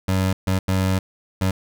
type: tone bursts at uneven times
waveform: 25% pulse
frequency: 94.4 Hz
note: F#2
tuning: 35 cents sharp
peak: -14 dBFS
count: 4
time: 0.08-0.33 / 0.47-0.59 / 0.68-0.99 / 1.41-1.51 s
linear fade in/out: 5 ms
effects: none